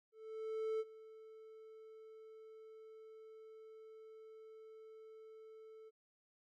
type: tone with ADSR envelope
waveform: triangle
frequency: 440 Hz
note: A4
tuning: in tune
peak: -33 dBFS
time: 0.12-5.91 s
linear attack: 680 ms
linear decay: 39 ms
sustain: -19 dB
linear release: 32 ms
effects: none